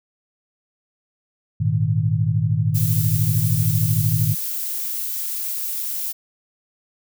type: chord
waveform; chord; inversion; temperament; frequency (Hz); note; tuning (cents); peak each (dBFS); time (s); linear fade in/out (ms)
sine; Ab suspended second; none; just; 103.83 / 116.8 / 155.74; Ab2 / Bb2 / Eb3; 0 / +4 / +2; -21; 1.6-4.35; 10
type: noise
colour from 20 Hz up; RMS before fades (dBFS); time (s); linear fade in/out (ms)
violet; -26; 2.74-6.13; 20
effects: none